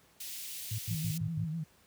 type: high-pass noise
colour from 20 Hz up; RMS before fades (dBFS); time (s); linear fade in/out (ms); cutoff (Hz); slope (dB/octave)
white; -42; 0.2-1.18; 5; 2300; 24
type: tone bursts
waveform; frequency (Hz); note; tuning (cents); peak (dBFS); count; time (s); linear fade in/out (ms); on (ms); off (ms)
sine; 108.8; A2; -19; -32; 5; 0.71-1.444; 5; 74; 91
type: tone with vibrato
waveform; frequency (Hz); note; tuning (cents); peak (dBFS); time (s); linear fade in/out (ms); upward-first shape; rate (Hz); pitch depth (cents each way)
sine; 160.6; E3; -45; -33; 0.9-1.64; 10; sine; 7.9; 81
effects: pink hiss -64 dBFS RMS until 1.86 s + high-pass 60 Hz 12 dB/octave